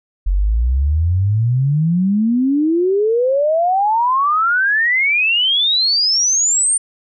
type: exponential sweep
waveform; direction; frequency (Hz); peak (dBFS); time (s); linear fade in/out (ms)
sine; up; 44 to 9040; -12; 0.26-6.78; 10
effects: none